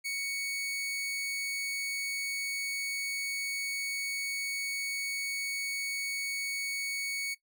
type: tone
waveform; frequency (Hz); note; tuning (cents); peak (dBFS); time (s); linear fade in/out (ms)
sawtooth; 2227; C#7; +7; -29; 0.04-7.35; 20
effects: noise-tail reverb RT60 0.1 s tail -18 dB re dry